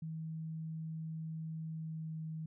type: tone with pitch glide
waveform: sine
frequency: 160 to 158.71 Hz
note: D#3 to D#3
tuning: +49 to +35 cents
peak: -39 dBFS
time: 0.02-2.46 s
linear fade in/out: 5 ms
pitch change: -14 cents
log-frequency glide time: 1.69-2.22 s
effects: none